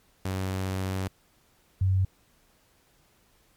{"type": "tone pair in turn", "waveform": ["sawtooth", "sine"], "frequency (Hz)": [94.6, 94.6], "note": ["F#2", "F#2"], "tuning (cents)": [39, 39], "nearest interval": "unison", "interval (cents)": 0, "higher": "neither", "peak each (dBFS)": [-24, -20], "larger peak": "second", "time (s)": [[0.25, 1.08], [1.81, 2.05]], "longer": "first", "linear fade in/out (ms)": 5, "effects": ["pink hiss -64 dBFS RMS until 3.56 s", "MP3 96 kbps"]}